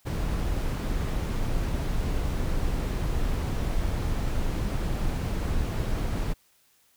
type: noise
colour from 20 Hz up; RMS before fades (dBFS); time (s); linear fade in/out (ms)
brown; -27; 0.05-6.34; 20
effects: white hiss -64 dBFS RMS until 6.96 s